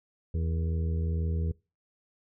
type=harmonic tone with a mistuned harmonic; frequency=82.1 Hz; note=E2; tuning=6 cents flat; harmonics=1 / 2 / 3 / 4 / 5 / 6; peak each=-27 / -35 / -46 / -49 / -44 / -46 dBFS; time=0.34-1.52 s; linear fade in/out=5 ms; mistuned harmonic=6; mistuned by=-58 cents; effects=noise-tail reverb RT60 0.3 s tail -24 dB re dry